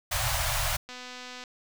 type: band-stop noise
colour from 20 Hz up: pink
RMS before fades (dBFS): -28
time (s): 0.11-0.77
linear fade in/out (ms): 10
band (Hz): 140 to 560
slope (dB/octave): 96
type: click train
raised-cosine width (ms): 0.2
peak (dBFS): -25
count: 138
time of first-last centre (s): 0.89-1.438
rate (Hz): 250
effects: none